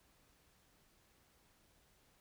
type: silence
effects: pink hiss -71 dBFS RMS until 2.2 s